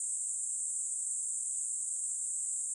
pink band-pass noise, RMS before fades -36 dBFS, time 0-2.74 s, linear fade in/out 2 ms, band 7400 to 9000 Hz, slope 96 dB/octave, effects none

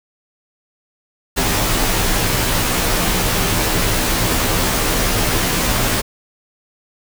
pink noise with comb filter, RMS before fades -17 dBFS, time 1.36-6.02 s, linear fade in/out 20 ms, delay 14 ms, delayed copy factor -0.75, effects none

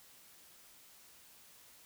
silence, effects white hiss -60 dBFS RMS until 1.85 s

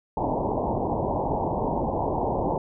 white low-pass noise, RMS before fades -26 dBFS, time 0.17-2.58 s, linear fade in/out 2 ms, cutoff 970 Hz, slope 96 dB/octave, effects none

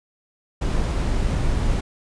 brown noise, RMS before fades -21 dBFS, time 0.61-1.81 s, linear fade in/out 10 ms, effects resampled to 22050 Hz

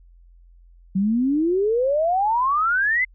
sine exponential sweep, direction up, 185 to 2093 Hz, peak -17 dBFS, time 0.95-3.05 s, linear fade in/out 10 ms, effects added 43 Hz sine -47 dBFS peak until 3.14 s

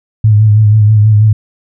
sine tone with vibrato, 106.8 Hz, G#2, 49 cents sharp, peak -3 dBFS, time 0.24-1.33 s, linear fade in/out 5 ms, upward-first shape sine, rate 6.2 Hz, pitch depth 45 cents each way, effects none

